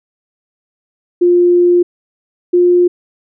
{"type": "tone pair in turn", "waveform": "sine", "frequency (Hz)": [352.1, 354.3], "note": ["F4", "F4"], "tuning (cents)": [14, 25], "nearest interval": "unison", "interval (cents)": 11, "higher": "second", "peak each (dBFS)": -6, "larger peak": "neither", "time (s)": [[1.21, 1.83], [2.53, 2.88]], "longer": "first", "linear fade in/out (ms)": 10, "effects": []}